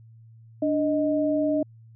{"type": "tone pair together", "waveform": "sine", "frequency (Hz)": [293.7, 622.3], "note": ["D4", "D#5"], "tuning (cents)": [0, 0], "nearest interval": "octave + minor second", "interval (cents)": 1300, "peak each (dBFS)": [-23, -24], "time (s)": [0.62, 1.63], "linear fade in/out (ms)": 5, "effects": ["added 113 Hz sine -47 dBFS peak until 1.95 s"]}